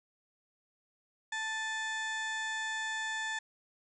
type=harmonic tone with a mistuned harmonic; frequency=880 Hz; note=A5; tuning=in tune; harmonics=1 / 2 / 3 / 4 / 5 / 6 / 7 / 8 / 9 / 10; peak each=-41 / -35 / -50 / -43 / -55 / -56 / -55 / -48 / -56 / -61 dBFS; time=1.32-3.39 s; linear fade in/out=5 ms; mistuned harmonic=3; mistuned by=-89 cents; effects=none